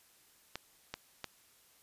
clicks, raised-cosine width 0.2 ms, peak -21 dBFS, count 3, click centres 0.556 / 0.94 / 1.243 s, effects white hiss -65 dBFS RMS until 1.82 s + resampled to 32000 Hz

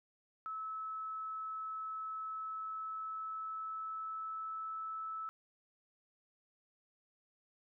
sine tone with pitch glide, 1300 to 1308.3 Hz, E6 to E6, -24 to -13 cents, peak -39 dBFS, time 0.46-5.29 s, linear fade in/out 0 ms, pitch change +11 cents, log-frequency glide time 2.31-4.74 s, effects none

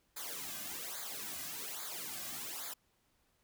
white noise with flanger, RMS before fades -43 dBFS, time 0.16-2.74 s, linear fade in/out 10 ms, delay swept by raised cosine 0.35 to 2.25 ms, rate 1.2 Hz, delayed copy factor -0.85, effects pink hiss -75 dBFS RMS until 3.43 s

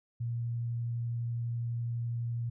sine tone with vibrato, 117.9 Hz, A#2, 20 cents sharp, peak -31 dBFS, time 0.2-2.5 s, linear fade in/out 10 ms, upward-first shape triangle, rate 12 Hz, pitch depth 8 cents each way, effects none

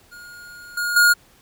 square tone with level steps, 1430 Hz, F6, 41 cents sharp, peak -39 / -22 / -12 dBFS, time 0.11-1.14 s, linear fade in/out 20 ms, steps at 0.77 / 0.96 s, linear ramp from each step 5 ms, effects pink hiss -54 dBFS RMS until 1.41 s

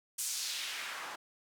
white noise with band-pass filter sweep, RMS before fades -39 dBFS, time 0.18-1.16 s, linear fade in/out 10 ms, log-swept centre 8600 to 890 Hz, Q 1.3, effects none

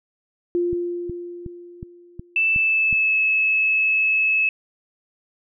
sine tone with exponential decay, 349.2 Hz, F4, in tune, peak -17 dBFS, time 0.55-2.67 s, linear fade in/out 0 ms, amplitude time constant 460 ms
click train, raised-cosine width 5 ms, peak -20 dBFS, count 7, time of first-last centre 0.73-2.928 s, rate 2.73 Hz
sine tone with pitch glide, 2645 to 2594 Hz, E7 to E7, +5 to -28 cents, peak -16 dBFS, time 2.36-4.49 s, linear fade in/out 2 ms, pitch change -33 cents, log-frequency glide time 2.5-3.18 s
effects none

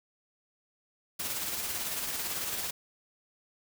white noise with tremolo, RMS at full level -33 dBFS, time 1.19-2.71 s, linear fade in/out 10 ms, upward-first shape sine, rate 18 Hz, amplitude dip 35%, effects none

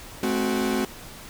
40% pulse chord, F# diminished, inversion first, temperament equal with one note detuned, 215.3 / 261.6 / 370 Hz, A3 / C4 / F#4, -37 / 0 / 0 cents, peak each -26 dBFS, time 0.23-0.85 s, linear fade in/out 2 ms, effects pink hiss -42 dBFS RMS until 1.29 s

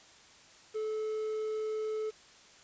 triangle tone with quantisation, 433.5 Hz, A4, 26 cents flat, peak -30 dBFS, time 0.74-2.11 s, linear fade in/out 20 ms, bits 9, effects white hiss -57 dBFS RMS until 2.63 s + resampled to 16000 Hz

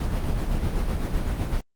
brown noise with tremolo, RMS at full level -23 dBFS, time 0-1.61 s, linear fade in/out 5 ms, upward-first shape sine, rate 7.9 Hz, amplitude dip 40%, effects Opus 32 kbps

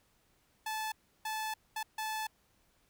sawtooth tone bursts at uneven times, 870 Hz, A5, 20 cents flat, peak -31 dBFS, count 4, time 0.66-0.92 / 1.25-1.54 / 1.76-1.83 / 1.98-2.27 s, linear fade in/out 5 ms, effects pink hiss -71 dBFS RMS until 2.89 s

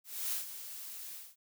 blue noise with ADSR envelope, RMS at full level -34 dBFS, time 0.04-1.36 s, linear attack 280 ms, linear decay 130 ms, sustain -11 dB, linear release 220 ms, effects none

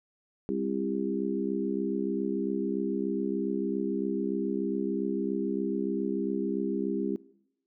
harmonic tone with a mistuned harmonic, 67.1 Hz, C2, 44 cents sharp, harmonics 3 / 4 / 5 / 6, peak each -33 / -33 / -33 / -33 dBFS, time 0.49-7.16 s, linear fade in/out 0 ms, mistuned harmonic 6, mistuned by -17 cents, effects noise-tail reverb RT60 0.8 s tail -21 dB re dry

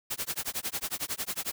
white noise with tremolo, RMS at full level -31 dBFS, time 0.1-1.52 s, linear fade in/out 10 ms, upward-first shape sine, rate 11 Hz, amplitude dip 100%, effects none

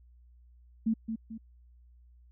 sine tone with echo, 223.1 Hz, A3, 24 cents sharp, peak -24 dBFS, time 0.86-0.94 s, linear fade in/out 10 ms, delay 220 ms, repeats 2, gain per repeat -7 dB, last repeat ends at 1.38 s, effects added 60 Hz sine -55 dBFS peak until 2.31 s

